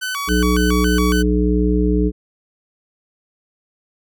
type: tone with vibrato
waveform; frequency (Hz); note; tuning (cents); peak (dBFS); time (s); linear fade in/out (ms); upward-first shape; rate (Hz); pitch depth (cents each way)
sawtooth; 1307; E6; -15; -18; 0.01-1.23; 20; square; 3.6; 250
type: harmonic tone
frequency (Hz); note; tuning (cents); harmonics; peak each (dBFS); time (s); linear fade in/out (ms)
60.8; B1; -26; 1 / 3 / 5 / 7; -17 / -19 / -19 / -21; 0.27-2.12; 50
effects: none